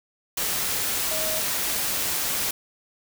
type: tone in noise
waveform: sine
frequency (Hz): 629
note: D#5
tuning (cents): +19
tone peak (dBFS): -31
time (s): 1.11-1.4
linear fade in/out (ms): 5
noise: white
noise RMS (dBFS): -26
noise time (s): 0.37-2.51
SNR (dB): -8
effects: none